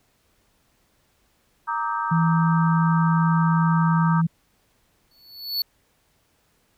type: chord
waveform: sine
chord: Eb major seventh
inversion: second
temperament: equal with one note detuned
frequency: 932.3 / 1174.7 / 1277.3 / 1568 Hz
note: Bb5 / D6 / Eb6 / G6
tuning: 0 / 0 / +45 / 0 cents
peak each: -26 / -29 / -29 / -32 dBFS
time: 1.67-4.22 s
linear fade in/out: 20 ms
type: tone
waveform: sine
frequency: 164.81 Hz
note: E3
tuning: in tune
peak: -17 dBFS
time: 2.11-4.27 s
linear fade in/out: 10 ms
type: tone with exponential growth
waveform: square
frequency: 4435 Hz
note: C#8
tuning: in tune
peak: -20 dBFS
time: 5.11-5.62 s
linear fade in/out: 2 ms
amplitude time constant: 110 ms
effects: pink hiss -65 dBFS RMS until 6.77 s